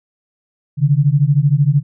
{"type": "beating tone pair", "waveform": "sine", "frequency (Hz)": [137.2, 150.2], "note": ["C#3", "D3"], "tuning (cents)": [-17, 39], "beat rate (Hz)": 13, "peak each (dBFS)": -13, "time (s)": [0.77, 1.83], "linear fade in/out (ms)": 50, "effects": []}